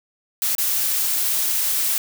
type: noise with dropouts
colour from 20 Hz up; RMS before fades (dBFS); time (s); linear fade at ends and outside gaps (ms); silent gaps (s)
blue; -21; 0.42-1.98; 1; 0.551-0.582
effects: none